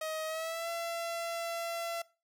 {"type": "tone with pitch glide", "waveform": "sawtooth", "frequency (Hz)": [630, 675.2], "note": ["D#5", "E5"], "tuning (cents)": [21, 41], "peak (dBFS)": -31, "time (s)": [0.01, 2.02], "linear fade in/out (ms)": 5, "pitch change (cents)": 120, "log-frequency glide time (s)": [0.26, 0.69], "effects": ["noise-tail reverb RT60 0.3 s tail -20 dB re dry"]}